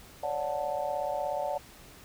sine chord, D major seventh, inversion third, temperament just, 550.6 / 587.3 / 734.2 / 881 Hz, C#5 / D5 / F#5 / A5, -12 / 0 / -14 / +2 cents, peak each -37 / -33 / -34 / -36 dBFS, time 0.23-1.58 s, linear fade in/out 5 ms, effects pink hiss -52 dBFS RMS until 2.04 s

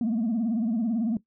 sine tone with vibrato, 226.4 Hz, A3, 50 cents sharp, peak -21 dBFS, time 0.01-1.17 s, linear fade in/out 2 ms, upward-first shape sine, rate 18 Hz, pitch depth 130 cents each way, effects noise-tail reverb RT60 0.1 s tail -18 dB re dry + tanh soft clip ceiling -21 dBFS

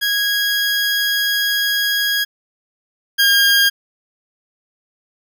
20% pulse tone pair in turn, 1649 / 1618.8 Hz, G#6 / G#6, -13 / -45 cents, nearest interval unison, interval 32 cents, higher first, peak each -11 / -6 dBFS, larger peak second, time 0.01-2.25 / 3.18-3.7 s, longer first, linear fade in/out 20 ms, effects none

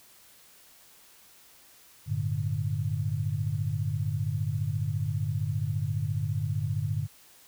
sine chord, G suspended second, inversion none, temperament equal with one note detuned, 98 / 112.83 / 146.83 Hz, G2 / A2 / D3, 0 / +44 / 0 cents, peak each -31 dBFS, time 2.06-7.08 s, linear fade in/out 50 ms, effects white hiss -56 dBFS RMS until 7.47 s

